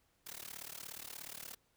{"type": "noise with amplitude modulation", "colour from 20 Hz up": "white", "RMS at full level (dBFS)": -44, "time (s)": [0.26, 1.55], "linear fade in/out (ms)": 10, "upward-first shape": "sine", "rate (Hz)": 36.9, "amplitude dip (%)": 95, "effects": ["pink hiss -75 dBFS RMS until 1.76 s"]}